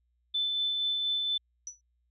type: tone with tremolo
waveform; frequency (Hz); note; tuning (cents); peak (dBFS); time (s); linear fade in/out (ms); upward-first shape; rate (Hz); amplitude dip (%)
sine; 3520; A7; 0; -26; 0.34-1.38; 10; sine; 4.2; 25
type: tone with exponential decay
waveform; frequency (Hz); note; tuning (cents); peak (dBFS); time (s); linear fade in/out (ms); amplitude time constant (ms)
sine; 5920; F#8; 0; -33; 1.67-1.81; 1; 29
effects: added 60 Hz sine -70 dBFS peak until 2.1 s